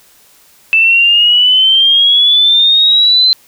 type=exponential sweep; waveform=sine; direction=up; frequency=2637 to 4096 Hz; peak=-5 dBFS; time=0.73-3.33 s; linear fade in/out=0 ms; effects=white hiss -46 dBFS RMS until 3.47 s